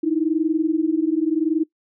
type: tone pair together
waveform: sine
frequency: 308 / 328.8 Hz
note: D#4 / E4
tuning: -17 / -4 cents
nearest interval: minor second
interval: 113 cents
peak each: -20 dBFS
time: 0.03-1.64 s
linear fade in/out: 10 ms
effects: noise-tail reverb RT60 0.1 s tail -19 dB re dry